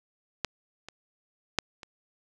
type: clicks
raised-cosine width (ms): 0.2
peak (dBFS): -10 / -24 / -6 / -25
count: 4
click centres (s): 0.447 / 0.886 / 1.587 / 1.832
effects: none